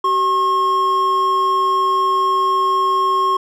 triangle tone pair together, 381.7 / 1079.6 Hz, G4 / C#6, -46 / -46 cents, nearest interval octave + tritone, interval 1800 cents, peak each -21 / -12 dBFS, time 0.04-3.37 s, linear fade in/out 5 ms, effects none

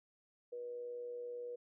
sine tone with amplitude modulation, 484.7 Hz, B4, 32 cents flat, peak -40 dBFS, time 0.52-1.56 s, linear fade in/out 10 ms, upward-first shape sine, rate 121 Hz, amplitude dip 35%, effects none

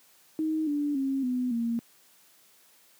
sine tone with pitch steps, 314.1 / 291.4 / 270.3 / 250.7 / 232.6 Hz, D#4 / D4 / C#4 / B3 / A#3, +16 / -13 / -44 / +26 / -4 cents, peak -25 dBFS, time 0.39-1.79 s, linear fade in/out 0 ms, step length 280 ms, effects white hiss -60 dBFS RMS until 2.99 s + high-pass 150 Hz 12 dB/octave

